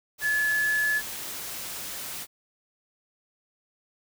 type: tone in noise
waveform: sine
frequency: 1715 Hz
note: A6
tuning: 45 cents flat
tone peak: -22 dBFS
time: 0.21-1.02 s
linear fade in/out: 50 ms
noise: white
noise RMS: -36 dBFS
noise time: 0.18-2.27 s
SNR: +11 dB
effects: none